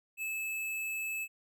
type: tone with hard clipping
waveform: sine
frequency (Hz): 2608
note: E7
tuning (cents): -19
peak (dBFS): -35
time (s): 0.17-1.28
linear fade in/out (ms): 50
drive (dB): 17
effects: none